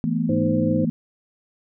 sine chord, E suspended fourth, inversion none, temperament equal with one note detuned, 164.81 / 220 / 243.7 Hz, E3 / A3 / B3, 0 / 0 / -23 cents, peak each -24 / -24 / -24 dBFS, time 0.04-0.9 s, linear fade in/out 0 ms
harmonic tone, 103.83 Hz, G#2, in tune, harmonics 1 / 3 / 5, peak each -28 / -24 / -25 dBFS, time 0.29-0.85 s, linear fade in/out 5 ms
effects none

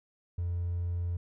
triangle tone with hard clipping, 87.31 Hz, F2, in tune, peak -30 dBFS, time 0.38-1.17 s, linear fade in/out 5 ms, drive 4 dB, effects none

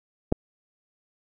clicks, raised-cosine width 2 ms, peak -30 / -6 dBFS, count 2, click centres 0.319 / 0.324 s, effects none

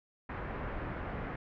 pink low-pass noise, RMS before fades -39 dBFS, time 0.29-1.36 s, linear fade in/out 5 ms, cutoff 2000 Hz, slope 24 dB/octave, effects none

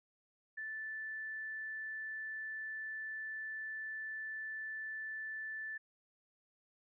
sine tone, 1756 Hz, A6, 4 cents flat, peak -40 dBFS, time 0.57-5.78 s, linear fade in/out 10 ms, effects none

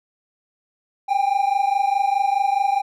triangle tone pair together, 784 / 808.8 Hz, G5 / G#5, 0 / -46 cents, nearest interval minor second, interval 54 cents, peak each -18 dBFS, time 1.08-2.82 s, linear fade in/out 20 ms, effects none

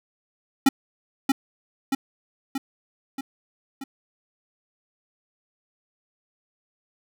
square tone with echo, 271 Hz, C#4, 39 cents flat, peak -13 dBFS, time 0.66-0.69 s, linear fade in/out 5 ms, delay 630 ms, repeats 5, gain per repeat -4 dB, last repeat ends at 3.84 s, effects none

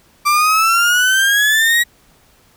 35% pulse exponential sweep, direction up, 1169 to 1918 Hz, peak -9 dBFS, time 0.25-1.84 s, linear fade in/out 20 ms, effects pink hiss -52 dBFS RMS until 2.56 s

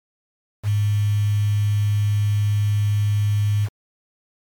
sine tone with quantisation, 103.7 Hz, G#2, 2 cents flat, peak -16 dBFS, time 0.63-3.69 s, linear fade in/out 50 ms, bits 6, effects MP3 96 kbps

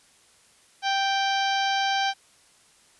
harmonic tone with a mistuned harmonic, 784 Hz, G5, in tune, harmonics 1 / 2 / 3 / 4 / 5 / 6 / 7 / 8, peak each -24 / -29 / -34 / -31 / -35 / -37 / -38 / -41 dBFS, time 0.82-2.14 s, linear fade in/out 50 ms, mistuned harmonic 8, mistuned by -47 cents, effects white hiss -58 dBFS RMS until 2.99 s + resampled to 24000 Hz

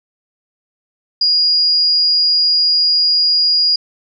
sine tone, 4867 Hz, D#8, 39 cents flat, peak -10 dBFS, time 1.21-3.76 s, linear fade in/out 5 ms, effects none

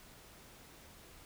silence, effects pink hiss -57 dBFS RMS until 1.25 s

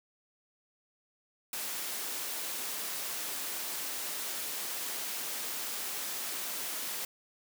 white high-pass noise, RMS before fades -37 dBFS, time 1.53-7.05 s, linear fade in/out 2 ms, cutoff 230 Hz, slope 12 dB/octave, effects none

